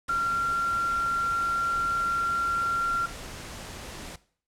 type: tone in noise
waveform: sine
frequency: 1376 Hz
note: F6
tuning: 26 cents flat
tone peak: -23 dBFS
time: 0.09-3.06 s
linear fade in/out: 5 ms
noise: pink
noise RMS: -40 dBFS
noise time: 0.08-4.16 s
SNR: +14 dB
effects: noise-tail reverb RT60 0.5 s tail -18 dB re dry + low-pass 10000 Hz 12 dB/octave